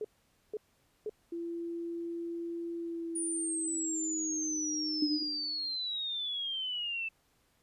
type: tone bursts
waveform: sine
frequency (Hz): 426.5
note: G#4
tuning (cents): +46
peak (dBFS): -33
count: 3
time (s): 0.01-1.095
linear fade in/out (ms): 2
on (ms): 35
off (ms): 490
type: tone with pitch glide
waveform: sine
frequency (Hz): 338.6 to 306.9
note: E4 to D#4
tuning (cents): +46 to -24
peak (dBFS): -35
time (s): 1.32-5.23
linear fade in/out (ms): 5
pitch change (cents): -170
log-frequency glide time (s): 2.75-4.68
type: exponential sweep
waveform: sine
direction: down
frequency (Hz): 9600 to 2637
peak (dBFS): -33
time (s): 3.15-7.09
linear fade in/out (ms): 10
type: tone with exponential decay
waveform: sine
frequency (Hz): 298.1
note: D4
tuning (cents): +26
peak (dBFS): -26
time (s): 5.02-5.76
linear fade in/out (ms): 5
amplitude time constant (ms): 160
effects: pink hiss -71 dBFS RMS until 7.62 s + resampled to 32000 Hz